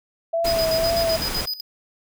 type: tone with vibrato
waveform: sine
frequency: 659.3 Hz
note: E5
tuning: in tune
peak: -19 dBFS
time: 0.33-1.17 s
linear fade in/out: 10 ms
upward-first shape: sine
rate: 2 Hz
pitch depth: 36 cents each way
type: noise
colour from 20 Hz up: pink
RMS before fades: -28 dBFS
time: 0.44-1.46 s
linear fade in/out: 10 ms
type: tone with tremolo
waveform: square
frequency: 4978 Hz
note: D#8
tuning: in tune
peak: -24 dBFS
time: 0.46-1.61 s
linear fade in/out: 10 ms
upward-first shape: square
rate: 7.9 Hz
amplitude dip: 80%
effects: none